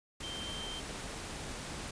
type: tone in noise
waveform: sine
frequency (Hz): 3136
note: G7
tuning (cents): 0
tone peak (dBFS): -41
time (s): 0.23-0.8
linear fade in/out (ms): 5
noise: pink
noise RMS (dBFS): -42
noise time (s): 0.2-1.91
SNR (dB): -2
effects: resampled to 22050 Hz